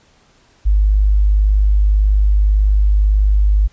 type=tone; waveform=sine; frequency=50.9 Hz; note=G#1; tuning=34 cents flat; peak=-9 dBFS; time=0.65-3.68 s; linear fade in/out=20 ms; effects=pink hiss -53 dBFS RMS until 3.72 s + resampled to 16000 Hz